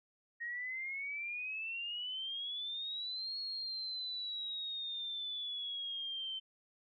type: exponential two-way sweep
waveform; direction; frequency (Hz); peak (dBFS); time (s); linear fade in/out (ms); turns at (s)
sine; up then down; 1864.7 to 4326 to 3088; -38; 0.4-6.4; 20; 3.38
effects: none